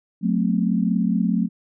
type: tone cluster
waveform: sine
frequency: 182.2 / 219.2 / 243.2 / 264.3 Hz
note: F#3 / A3 / B3 / C4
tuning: -26 / -6 / -26 / +18 cents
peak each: -21 / -21 / -29 / -27 dBFS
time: 0.21-1.49 s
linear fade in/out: 50 ms
effects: none